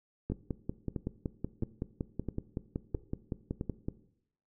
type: two click trains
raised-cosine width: 3 ms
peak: -20 / -21 dBFS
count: 20 / 6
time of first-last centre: 0.32-3.885 / 0.3-3.611 s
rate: 5.33 / 1.51 Hz
effects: noise-tail reverb RT60 0.7 s tail -17 dB re dry